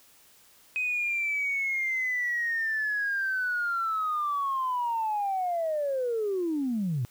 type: linear sweep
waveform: sine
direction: down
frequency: 2523 to 112.2 Hz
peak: -25 dBFS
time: 0.76-7.05 s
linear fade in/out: 0 ms
effects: tanh soft clip ceiling -21 dBFS + white hiss -58 dBFS RMS until 7.1 s